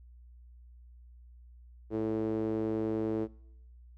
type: tone with band-pass filter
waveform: sawtooth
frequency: 110 Hz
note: A2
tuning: in tune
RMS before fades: -32 dBFS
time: 1.9-3.28 s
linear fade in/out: 50 ms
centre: 380 Hz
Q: 3.9
effects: noise-tail reverb RT60 0.8 s tail -24 dB re dry + added 60 Hz sine -51 dBFS peak until 3.97 s